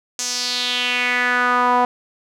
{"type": "tone with band-pass filter sweep", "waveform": "sawtooth", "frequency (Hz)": 246.9, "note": "B3", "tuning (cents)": 0, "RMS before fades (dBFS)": -19, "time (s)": [0.19, 1.85], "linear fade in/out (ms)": 2, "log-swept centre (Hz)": [6500, 860], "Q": 3.5, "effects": []}